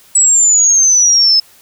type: exponential sweep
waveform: sine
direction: down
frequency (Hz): 7902 to 5170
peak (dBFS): -6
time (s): 0.15-1.4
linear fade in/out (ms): 5
effects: white hiss -45 dBFS RMS until 1.61 s